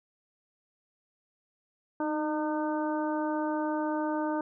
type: harmonic tone with a mistuned harmonic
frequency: 303.8 Hz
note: D#4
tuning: 41 cents flat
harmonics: 1 / 2 / 3 / 4 / 5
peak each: -30 / -34 / -34 / -41 / -42 dBFS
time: 2-4.41 s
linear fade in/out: 2 ms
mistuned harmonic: 1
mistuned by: +29 cents
effects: none